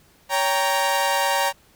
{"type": "chord", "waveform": "sawtooth", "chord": "G diminished", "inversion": "second", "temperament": "equal with one note detuned", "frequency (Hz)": [561.5, 784, 932.3], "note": ["Db5", "G5", "Bb5"], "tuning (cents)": [22, 0, 0], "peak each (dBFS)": [-21, -21, -18], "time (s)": [0.29, 1.53], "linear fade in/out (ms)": 50, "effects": ["pink hiss -56 dBFS RMS until 1.75 s"]}